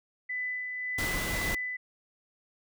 sine tone with tremolo, 1999 Hz, B6, 20 cents sharp, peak -30 dBFS, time 0.29-1.77 s, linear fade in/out 10 ms, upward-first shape sine, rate 1.8 Hz, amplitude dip 35%
pink noise, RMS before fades -33 dBFS, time 0.98-1.55 s, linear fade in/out 5 ms
effects none

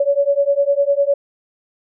sine beating tone pair, 559 / 568.9 Hz, C#5 / C#5, +14 / +45 cents, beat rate 9.9 Hz, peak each -16 dBFS, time 0-1.14 s, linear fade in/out 5 ms, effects none

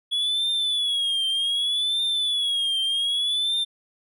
triangle tone with vibrato, 3371 Hz, G#7, 25 cents sharp, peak -20 dBFS, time 0.11-3.65 s, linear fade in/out 20 ms, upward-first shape triangle, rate 0.65 Hz, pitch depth 120 cents each way, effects none

